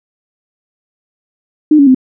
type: tone with pitch steps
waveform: sine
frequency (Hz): 304.4 / 280.8 / 258.9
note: D#4 / C#4 / C4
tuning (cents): -38 / +22 / -18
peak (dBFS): -3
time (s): 1.71-1.947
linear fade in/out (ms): 5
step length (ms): 79
effects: none